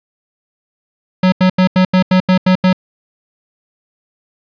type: tone bursts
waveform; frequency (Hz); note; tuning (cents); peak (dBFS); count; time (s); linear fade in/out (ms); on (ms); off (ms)
square; 185; F#3; 0; -8; 9; 1.23-2.73; 5; 92; 84
effects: resampled to 11025 Hz + 8-bit